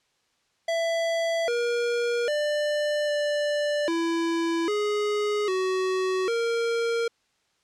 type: tone with pitch steps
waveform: square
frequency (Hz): 665 / 475.6 / 594 / 589 / 333.2 / 417.1 / 374.3 / 464.2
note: E5 / A#4 / D5 / D5 / E4 / G#4 / F#4 / A#4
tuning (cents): +15 / +35 / +20 / +5 / +19 / +7 / +20 / -7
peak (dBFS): -24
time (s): 0.68-7.08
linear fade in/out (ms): 5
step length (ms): 800
effects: white hiss -69 dBFS RMS until 7.63 s + low-pass 6000 Hz 12 dB/octave